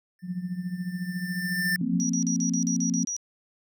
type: tone with exponential growth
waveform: square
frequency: 1785 Hz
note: A6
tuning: 24 cents sharp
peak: -23 dBFS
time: 0.19-1.76 s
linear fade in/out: 1 ms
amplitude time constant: 340 ms
type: tone with tremolo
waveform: sine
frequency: 180 Hz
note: F#3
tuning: 47 cents flat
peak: -25 dBFS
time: 0.22-2.1 s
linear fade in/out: 50 ms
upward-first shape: triangle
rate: 14 Hz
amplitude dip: 85%
type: chord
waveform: sine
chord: F suspended fourth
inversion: none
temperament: equal with one note detuned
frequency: 174.61 / 229.2 / 261.6 Hz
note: F3 / Bb3 / C4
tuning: 0 / -29 / 0 cents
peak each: -28 dBFS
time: 1.81-3.05 s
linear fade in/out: 5 ms
type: tone bursts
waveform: sine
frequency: 5800 Hz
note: F#8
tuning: 35 cents flat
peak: -28 dBFS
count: 9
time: 2-3.165 s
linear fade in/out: 0 ms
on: 93 ms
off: 41 ms
effects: none